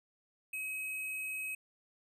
sine tone with sample-and-hold, 2545 Hz, D#7, 39 cents sharp, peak -36 dBFS, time 0.53-1.55 s, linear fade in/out 5 ms, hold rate 11025 Hz, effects resampled to 32000 Hz

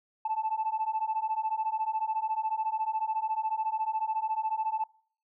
sine beating tone pair, 869 / 883 Hz, A5 / A5, -22 / +6 cents, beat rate 14 Hz, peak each -30 dBFS, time 0.25-4.84 s, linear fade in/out 5 ms, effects noise-tail reverb RT60 0.5 s tail -24 dB re dry + tanh soft clip ceiling -22 dBFS

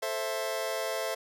sawtooth chord, A minor, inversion none, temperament just, 440 / 528 / 660 Hz, A4 / C5 / E5, 0 / +16 / +2 cents, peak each -33 / -31 / -29 dBFS, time 0.02-1.15 s, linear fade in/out 10 ms, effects none

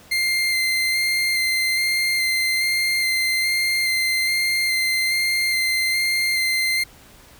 30% pulse tone with vibrato, 2093 Hz, C7, in tune, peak -16 dBFS, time 0.11-6.84 s, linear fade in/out 10 ms, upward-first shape square, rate 1.2 Hz, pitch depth 11 cents each way, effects pink hiss -48 dBFS RMS until 7.39 s

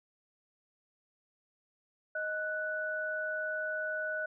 sine tone pair together, 623.5 / 1483 Hz, D#5 / F#6, +3 / +4 cents, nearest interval octave + minor third, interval 1501 cents, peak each -37 / -34 dBFS, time 2.15-4.26 s, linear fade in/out 5 ms, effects none

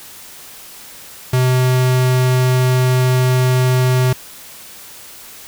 square tone, 127.6 Hz, C3, 43 cents flat, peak -12 dBFS, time 1.33-4.13 s, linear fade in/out 5 ms, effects white hiss -37 dBFS RMS until 5.47 s

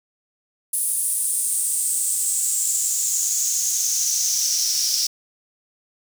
pink noise with high-pass filter sweep, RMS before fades -22 dBFS, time 0.73-5.07 s, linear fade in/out 5 ms, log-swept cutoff 10000 to 5300 Hz, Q 6, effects none

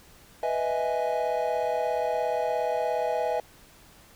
triangle chord, E major seventh, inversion second, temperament equal, 493.9 / 622.3 / 659.3 / 830.6 Hz, B4 / D#5 / E5 / G#5, 0 / 0 / 0 / 0 cents, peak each -28 dBFS, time 0.43-3.4 s, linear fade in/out 2 ms, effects tanh soft clip ceiling -13 dBFS + pink hiss -54 dBFS RMS until 4.15 s

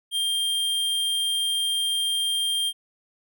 square tone, 3193 Hz, G7, 31 cents sharp, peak -23 dBFS, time 0.11-2.73 s, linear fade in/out 50 ms, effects none

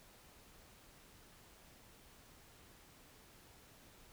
silence, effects pink hiss -62 dBFS RMS until 4.12 s

